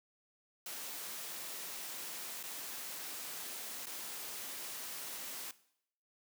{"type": "noise with dropouts", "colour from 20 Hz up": "white", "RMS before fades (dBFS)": -44, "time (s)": [0.66, 5.51], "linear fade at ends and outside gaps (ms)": 2, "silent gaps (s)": [[2.429, 2.437], [3.857, 3.868]], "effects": ["noise-tail reverb RT60 0.7 s tail -18 dB re dry", "high-pass 200 Hz 12 dB/octave"]}